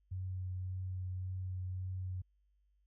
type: tone with vibrato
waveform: sine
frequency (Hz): 92.5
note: F#2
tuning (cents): 0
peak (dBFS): -37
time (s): 0.11-2.22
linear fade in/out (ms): 10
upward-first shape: triangle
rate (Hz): 1.8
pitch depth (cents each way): 14
effects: added 50 Hz sine -70 dBFS peak until 2.86 s